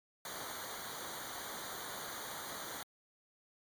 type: noise with comb filter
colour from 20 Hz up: pink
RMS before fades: -44 dBFS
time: 0.25-2.83 s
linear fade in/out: 2 ms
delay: 0.38 ms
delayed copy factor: -1
effects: MP3 96 kbps